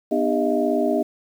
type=tone cluster; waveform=sine; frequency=248.4 / 304.3 / 400.8 / 629 / 690 Hz; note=B3 / D#4 / G4 / D#5 / F5; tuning=+10 / -38 / +38 / +19 / -21 cents; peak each=-24 / -24 / -24 / -23 / -28 dBFS; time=0.11-1.03 s; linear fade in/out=10 ms; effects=8-bit